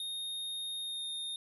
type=tone with pitch glide; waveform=square; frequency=3700 to 3672 Hz; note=A#7 to A#7; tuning=-14 to -27 cents; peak=-37 dBFS; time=0-1.36 s; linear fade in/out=2 ms; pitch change=-13 cents; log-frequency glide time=0.82-1.06 s; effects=none